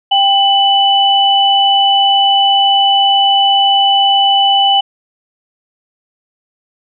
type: tone pair together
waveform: sine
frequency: 791 / 2986 Hz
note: G5 / F#7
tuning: +15 / +15 cents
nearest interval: octave + major seventh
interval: 2300 cents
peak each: -10 dBFS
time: 0.11-4.81 s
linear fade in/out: 10 ms
effects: none